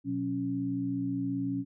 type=tone cluster; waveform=sine; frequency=123.2 / 182 / 276.7 Hz; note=B2 / F#3 / C#4; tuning=-4 / -28 / -3 cents; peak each=-37 / -38 / -30 dBFS; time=0.04-1.65 s; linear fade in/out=50 ms; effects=none